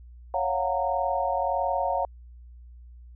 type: chord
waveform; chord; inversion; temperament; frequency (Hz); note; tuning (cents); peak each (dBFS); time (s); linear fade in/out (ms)
sine; Gb major seventh; second; equal with one note detuned; 554.4 / 698.5 / 740 / 922.7; Db5 / F5 / Gb5 / Bb5; 0 / 0 / 0 / -18; -29; 0.34-2.05; 2
effects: added 60 Hz sine -44 dBFS peak until 3.15 s